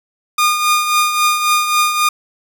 sawtooth tone with tremolo, 1218 Hz, D#6, 37 cents flat, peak -6 dBFS, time 0.38-2.09 s, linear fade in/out 5 ms, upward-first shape triangle, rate 3.7 Hz, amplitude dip 60%, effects none

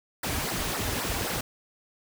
pink noise with flanger, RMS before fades -30 dBFS, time 0.23-1.41 s, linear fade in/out 5 ms, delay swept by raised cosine 0.29 to 5.89 ms, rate 3.8 Hz, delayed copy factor -0.95, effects none

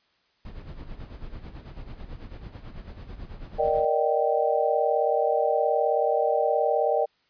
brown noise with tremolo, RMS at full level -37 dBFS, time 0.45-3.85 s, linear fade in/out 2 ms, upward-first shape sine, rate 9.1 Hz, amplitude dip 65%
sine chord, Eb major seventh, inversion second, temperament just, 466.7 / 583.4 / 622.3 / 777.8 Hz, Bb4 / D5 / Eb5 / G5, +2 / -12 / 0 / -14 cents, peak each -26 dBFS, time 3.58-7.06 s, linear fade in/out 20 ms
effects white hiss -67 dBFS RMS until 7.29 s + resampled to 11025 Hz

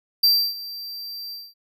square tone with ADSR envelope, 4699 Hz, D8, in tune, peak -13 dBFS, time 0.23-1.54 s, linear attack 8 ms, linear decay 300 ms, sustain -19 dB, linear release 220 ms, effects none

